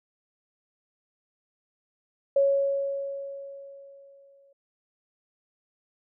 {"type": "tone with exponential decay", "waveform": "sine", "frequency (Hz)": 554.4, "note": "C#5", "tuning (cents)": 0, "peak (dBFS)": -17, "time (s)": [2.36, 4.53], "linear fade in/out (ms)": 5, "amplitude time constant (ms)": 470, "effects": []}